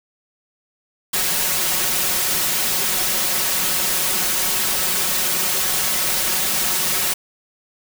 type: noise with comb filter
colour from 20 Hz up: white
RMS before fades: -20 dBFS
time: 1.13-7.14 s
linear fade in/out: 10 ms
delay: 5.4 ms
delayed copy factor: +0.8
effects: none